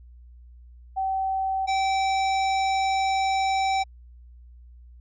sine / square tone pair in turn, 768 / 772.3 Hz, G5 / G5, -36 / -26 cents, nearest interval unison, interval 10 cents, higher second, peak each -23 / -22 dBFS, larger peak second, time 0.96-1.67 / 1.67-3.84 s, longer second, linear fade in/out 20 ms, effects added 60 Hz sine -45 dBFS peak until 5 s + resampled to 16000 Hz

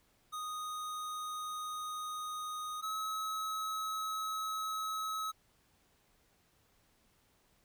square tone pair in turn, 1242 / 1284.3 Hz, D#6 / E6, -3 / -46 cents, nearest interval minor second, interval 57 cents, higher second, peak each -39 / -36 dBFS, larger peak second, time 0.32-2.82 / 2.82-5.32 s, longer neither, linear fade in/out 20 ms, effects pink hiss -71 dBFS RMS until 7.64 s

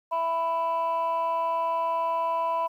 sine tone pair together, 662.7 / 993 Hz, E5 / B5, +9 / +9 cents, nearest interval perfect fifth, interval 700 cents, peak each -27 / -23 dBFS, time 0.11-2.68 s, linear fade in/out 20 ms, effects tanh soft clip ceiling -21 dBFS + 10-bit

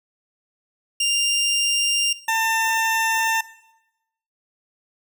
20% pulse tone pair in turn, 2794 / 898 Hz, F7 / A5, 0 / +35 cents, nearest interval octave + minor sixth, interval 1965 cents, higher first, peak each -14 dBFS, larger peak neither, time 1-2.13 / 2.28-3.41 s, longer neither, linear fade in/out 5 ms, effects noise-tail reverb RT60 0.9 s tail -18 dB re dry

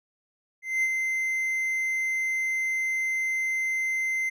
triangle tone with ADSR envelope, 2074 Hz, C7, 16 cents flat, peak -19 dBFS, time 0.62-4.3 s, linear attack 210 ms, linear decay 47 ms, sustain -4 dB, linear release 15 ms, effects none

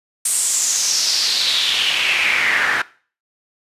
pink noise with band-pass filter sweep, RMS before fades -18 dBFS, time 0.25-2.82 s, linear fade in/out 5 ms, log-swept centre 9000 to 1600 Hz, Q 4.1, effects noise-tail reverb RT60 0.4 s tail -19 dB re dry + resampled to 32000 Hz

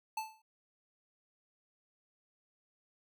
square tone with exponential decay, 877 Hz, A5, 6 cents flat, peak -33 dBFS, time 0.17-0.42 s, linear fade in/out 5 ms, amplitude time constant 54 ms, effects none

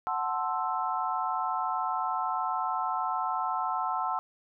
sine chord, F# half-diminished seventh, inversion none, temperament equal, 740 / 880 / 1046.5 / 1318.5 Hz, F#5 / A5 / C6 / E6, 0 / 0 / 0 / 0 cents, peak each -33 dBFS, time 0.07-4.19 s, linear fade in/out 0 ms, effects none

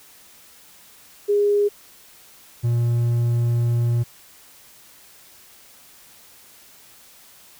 sine / triangle tone pair in turn, 410 / 118.63 Hz, G#4 / A#2, -22 / +31 cents, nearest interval octave + major sixth, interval 2147 cents, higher first, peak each -15 dBFS, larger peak neither, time 1.28-1.69 / 2.63-4.04 s, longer second, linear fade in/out 20 ms, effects white hiss -49 dBFS RMS until 7.59 s

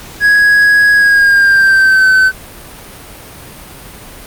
triangle tone with pitch glide, 1663 to 1525 Hz, G#6 to G6, +2 to -48 cents, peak -3 dBFS, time 0.2-2.32 s, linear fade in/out 50 ms, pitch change -150 cents, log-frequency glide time 0.94-2.09 s, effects pink hiss -32 dBFS RMS until 4.26 s + Opus 48 kbps

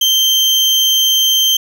35% pulse tone, 3136 Hz, G7, in tune, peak -8 dBFS, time 0.01-1.57 s, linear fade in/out 5 ms, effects none

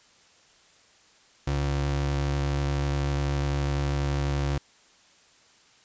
square ring-modulated tone, 103.83 Hz, G#2, in tune, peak -22 dBFS, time 1.47-4.58 s, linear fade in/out 5 ms, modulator 36 Hz, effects white hiss -58 dBFS RMS until 5.84 s + resampled to 16000 Hz

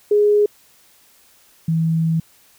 sine tone pair in turn, 415.3 / 162.68 Hz, G#4 / E3, 0 / -23 cents, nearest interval octave + major third, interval 1623 cents, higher first, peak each -11 / -15 dBFS, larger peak first, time 0.11-0.46 / 1.68-2.2 s, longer second, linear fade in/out 5 ms, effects white hiss -53 dBFS RMS until 2.58 s

